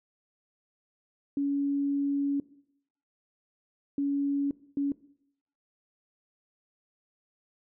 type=tone bursts at uneven times; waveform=sine; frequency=281.6 Hz; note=C#4; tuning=27 cents sharp; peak=-25 dBFS; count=3; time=1.37-2.4 / 3.98-4.51 / 4.77-4.92 s; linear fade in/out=2 ms; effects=noise-tail reverb RT60 0.7 s tail -19 dB re dry